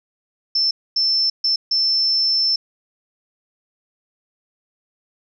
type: tone bursts at uneven times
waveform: sine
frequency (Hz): 5320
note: E8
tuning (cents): +15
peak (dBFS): -15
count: 4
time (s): 0.55-0.71 / 0.96-1.3 / 1.44-1.56 / 1.71-2.56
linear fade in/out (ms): 5
effects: none